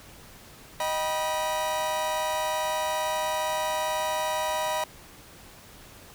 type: chord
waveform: 40% pulse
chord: Eb augmented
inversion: none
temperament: just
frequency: 622.3 / 777.8 / 972.3 Hz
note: Eb5 / G5 / B5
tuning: 0 / -14 / -27 cents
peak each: -29 / -34 / -28 dBFS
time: 0.8-4.84 s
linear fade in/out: 2 ms
effects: pink hiss -49 dBFS RMS until 6.14 s